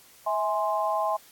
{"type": "chord", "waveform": "sine", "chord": "E augmented", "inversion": "none", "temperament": "equal with one note detuned", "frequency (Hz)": [647.9, 830.6, 1046.5], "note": ["E5", "G#5", "B#5"], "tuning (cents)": [-30, 0, 0], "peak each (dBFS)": -28, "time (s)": [0.26, 1.17], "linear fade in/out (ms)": 10, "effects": ["white hiss -54 dBFS RMS until 1.31 s", "AAC 64 kbps"]}